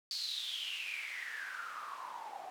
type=noise with band-pass filter sweep; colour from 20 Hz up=white; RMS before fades=-42 dBFS; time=0.11-2.5 s; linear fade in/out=0 ms; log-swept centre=4600 to 710 Hz; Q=10; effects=none